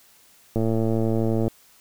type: click train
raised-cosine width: 2 ms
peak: -11 dBFS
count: 104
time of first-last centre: 0.56-1.48 s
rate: 112 Hz
effects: white hiss -55 dBFS RMS until 1.8 s